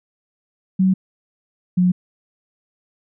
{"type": "tone pair in turn", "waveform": "sine", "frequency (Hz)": [188.3, 180.52], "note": ["F#3", "F#3"], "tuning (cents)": [31, -42], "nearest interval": "minor second", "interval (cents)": 73, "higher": "first", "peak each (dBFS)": -12, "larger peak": "neither", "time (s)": [[0.79, 0.94], [1.77, 1.92]], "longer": "neither", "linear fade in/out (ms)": 10, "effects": []}